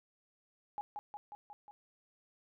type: tone with echo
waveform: sine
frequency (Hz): 830.6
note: G#5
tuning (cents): 0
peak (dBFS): -36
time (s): 0.78-0.81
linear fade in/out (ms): 0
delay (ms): 180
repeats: 5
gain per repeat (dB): -3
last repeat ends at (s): 1.71
effects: none